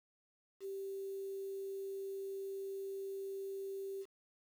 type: tone with quantisation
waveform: sine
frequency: 389.9 Hz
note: G4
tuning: 9 cents flat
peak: -40 dBFS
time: 0.6-4.06 s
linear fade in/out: 50 ms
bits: 10
effects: none